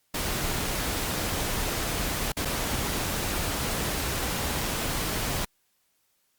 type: noise with dropouts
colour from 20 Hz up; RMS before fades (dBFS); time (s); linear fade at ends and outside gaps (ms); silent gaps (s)
pink; -29; 0.14-5.45; 5; 2.321-2.368 / 2.45-2.454
effects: white hiss -71 dBFS RMS until 6.38 s + Opus 48 kbps